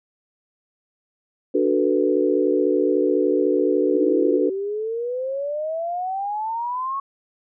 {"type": "chord", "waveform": "sine", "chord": "B minor seventh", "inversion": "first", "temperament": "equal", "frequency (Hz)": [293.7, 370, 440, 493.9], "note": ["D4", "F#4", "A4", "B4"], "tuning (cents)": [0, 0, 0, 0], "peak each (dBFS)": [-22, -21, -22, -23], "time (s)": [1.54, 4.5], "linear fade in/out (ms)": 10}
{"type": "exponential sweep", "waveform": "sine", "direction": "up", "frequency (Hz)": [298.1, 1110], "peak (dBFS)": -23, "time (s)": [3.94, 7], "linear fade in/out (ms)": 5}
{"effects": []}